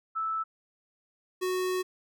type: tone pair in turn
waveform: sine / square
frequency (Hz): 1314 / 368.7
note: E6 / F#4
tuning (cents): -6 / -6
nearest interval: octave + minor seventh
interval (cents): 2200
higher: first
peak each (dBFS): -28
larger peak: neither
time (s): 0.15-0.44 / 1.41-1.83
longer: second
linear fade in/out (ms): 20
effects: none